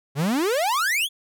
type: exponential sweep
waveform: 45% pulse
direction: up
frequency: 130.81 to 3511 Hz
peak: -20 dBFS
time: 0.15-1.09 s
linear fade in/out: 50 ms
effects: none